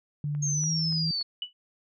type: tone with pitch glide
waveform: sine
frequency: 146.83 to 161.05 Hz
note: D3 to E3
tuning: 0 to -40 cents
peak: -27 dBFS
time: 0.24-1.11 s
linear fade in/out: 2 ms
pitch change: +160 cents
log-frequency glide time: 0.54-0.74 s
type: click train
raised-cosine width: 0.5 ms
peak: -35 dBFS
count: 4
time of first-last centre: 0.35-1.212 s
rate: 3.48 Hz
type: exponential sweep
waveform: sine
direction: down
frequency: 6520 to 4377 Hz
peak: -27 dBFS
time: 0.42-1.23 s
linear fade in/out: 10 ms
type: tone with exponential decay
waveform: sine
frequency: 2960 Hz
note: F#7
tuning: in tune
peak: -26 dBFS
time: 1.42-1.53 s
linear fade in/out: 2 ms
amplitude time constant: 22 ms
effects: none